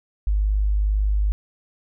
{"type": "tone", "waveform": "sine", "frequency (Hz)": 51.1, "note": "G#1", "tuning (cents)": -27, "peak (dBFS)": -17, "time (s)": [0.27, 1.32], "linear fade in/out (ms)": 0, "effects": []}